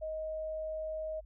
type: tone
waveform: sine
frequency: 628 Hz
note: D#5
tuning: 16 cents sharp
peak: -35 dBFS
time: 0.01-1.21 s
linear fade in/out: 20 ms
effects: added 50 Hz sine -50 dBFS peak until 1.25 s